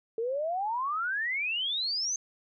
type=exponential sweep; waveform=sine; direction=up; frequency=440 to 6380 Hz; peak=-28 dBFS; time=0.18-2.16 s; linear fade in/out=2 ms; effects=none